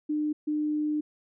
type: tone bursts at uneven times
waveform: sine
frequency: 301.5 Hz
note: D4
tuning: 46 cents sharp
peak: -25 dBFS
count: 2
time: 0.09-0.33 / 0.47-1.01 s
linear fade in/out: 10 ms
effects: none